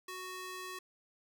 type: tone with high-pass filter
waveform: square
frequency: 370 Hz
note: F#4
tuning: in tune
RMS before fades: -44 dBFS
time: 0.08-0.79 s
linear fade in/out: 5 ms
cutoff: 790 Hz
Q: 0.66
effects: none